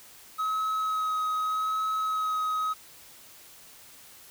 triangle tone with vibrato, 1274 Hz, D#6, 41 cents sharp, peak -24 dBFS, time 0.38-2.74 s, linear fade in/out 20 ms, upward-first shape sine, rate 0.83 Hz, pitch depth 14 cents each way, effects white hiss -51 dBFS RMS until 4.3 s

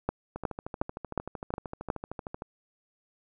two click trains, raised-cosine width 1 ms, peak -22 / -13 dBFS, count 28 / 6, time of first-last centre 0.36-2.421 / 0.09-1.902 s, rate 13.1 / 2.76 Hz, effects none

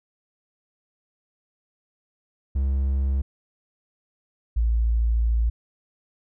triangle / sine tone pair in turn, 67.6 / 56.84 Hz, C#2 / A#1, -43 / -43 cents, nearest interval minor third, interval 300 cents, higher first, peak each -18 dBFS, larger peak neither, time 2.55-3.22 / 4.56-5.5 s, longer second, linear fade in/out 10 ms, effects none

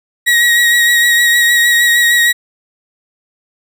35% pulse tone with vibrato, 1900 Hz, A#6, 33 cents sharp, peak -6 dBFS, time 0.26-2.33 s, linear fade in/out 20 ms, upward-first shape triangle, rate 6.5 Hz, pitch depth 29 cents each way, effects none

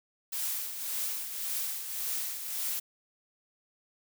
blue noise with tremolo, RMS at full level -32 dBFS, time 0.32-2.8 s, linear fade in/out 10 ms, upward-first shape triangle, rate 1.8 Hz, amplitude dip 60%, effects none

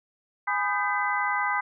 sine tone cluster, 828 / 999 / 1230 / 1554 / 2011 Hz, G#5 / B5 / D#6 / G6 / B6, -5 / +20 / -20 / -16 / +31 cents, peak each -30 dBFS, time 0.47-1.61 s, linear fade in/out 10 ms, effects none

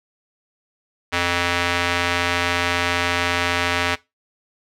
square tone with band-pass filter, 87.31 Hz, F2, in tune, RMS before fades -21 dBFS, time 1.12-3.96 s, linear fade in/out 20 ms, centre 2200 Hz, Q 0.95, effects noise-tail reverb RT60 0.2 s tail -19 dB re dry

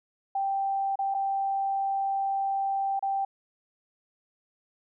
sine tone with dropouts, 784 Hz, G5, in tune, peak -25 dBFS, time 0.35-3.25 s, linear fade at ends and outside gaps 5 ms, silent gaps 0.957-0.989 / 1.142-1.146 / 2.994-3.025 s, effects none

